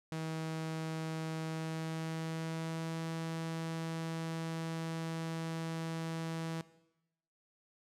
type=tone with pitch glide; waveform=sawtooth; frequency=160 to 163.27 Hz; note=D#3 to E3; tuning=+49 to -16 cents; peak=-33 dBFS; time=0.12-6.61 s; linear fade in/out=0 ms; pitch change=+35 cents; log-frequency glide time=1.46-2.98 s; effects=noise-tail reverb RT60 0.9 s tail -17 dB re dry + low-pass 10000 Hz 12 dB/octave